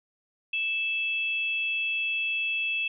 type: tone pair together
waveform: sine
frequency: 2637 / 3322 Hz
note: E7 / G#7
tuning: 0 / 0 cents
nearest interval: major third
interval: 400 cents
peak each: -26 / -35 dBFS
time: 0.53-2.88 s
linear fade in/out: 5 ms
effects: none